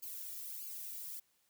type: noise with flanger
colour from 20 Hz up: violet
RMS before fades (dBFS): -45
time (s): 0.02-1.2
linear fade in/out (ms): 10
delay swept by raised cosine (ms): 0.53 to 1.93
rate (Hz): 1.6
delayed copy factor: -0.9
effects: white hiss -75 dBFS RMS until 1.49 s